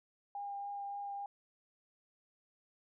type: tone with vibrato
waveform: sine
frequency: 805 Hz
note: G5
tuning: 46 cents sharp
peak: -39 dBFS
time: 0.35-1.26 s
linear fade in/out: 2 ms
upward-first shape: triangle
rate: 3.5 Hz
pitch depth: 12 cents each way
effects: none